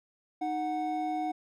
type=tone pair together; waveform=triangle; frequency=309.9 / 737 Hz; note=D#4 / F#5; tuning=-7 / -7 cents; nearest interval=octave + minor third; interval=1500 cents; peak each=-32 / -29 dBFS; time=0.41-1.32 s; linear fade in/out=10 ms; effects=none